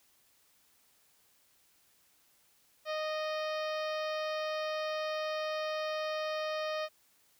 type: harmonic tone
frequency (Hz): 619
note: D#5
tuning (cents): -9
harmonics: 1 / 2 / 3 / 4 / 5 / 6 / 7 / 8 / 9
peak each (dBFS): -34 / -40 / -44 / -46 / -48 / -50 / -51 / -52 / -53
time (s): 2.85-6.89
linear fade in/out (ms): 50
effects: white hiss -68 dBFS RMS until 7.39 s